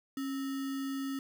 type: tone with sample-and-hold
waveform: sine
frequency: 272.1 Hz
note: C#4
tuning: 32 cents flat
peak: -33 dBFS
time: 0.17-1.19 s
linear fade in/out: 2 ms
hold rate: 1575 Hz
effects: none